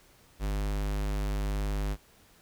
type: tone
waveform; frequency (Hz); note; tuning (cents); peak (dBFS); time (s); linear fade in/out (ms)
square; 50.5; G#1; -48; -29; 0.39-1.97; 50
effects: pink hiss -60 dBFS RMS until 2.41 s